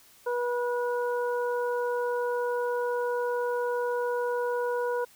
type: harmonic tone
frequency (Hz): 485.9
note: B4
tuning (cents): -28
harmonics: 1 / 2 / 3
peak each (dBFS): -27 / -33 / -37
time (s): 0.26-5.05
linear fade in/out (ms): 10
effects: white hiss -57 dBFS RMS until 5.15 s